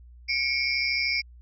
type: tone cluster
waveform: sine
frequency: 2198 / 2331 / 4889 / 5370 Hz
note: C#7 / D7 / D#8 / E8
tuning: -15 / -14 / -31 / +31 cents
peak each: -27 / -29 / -31 / -31 dBFS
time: 0.28-1.22 s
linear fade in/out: 20 ms
effects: added 60 Hz sine -46 dBFS peak until 1.41 s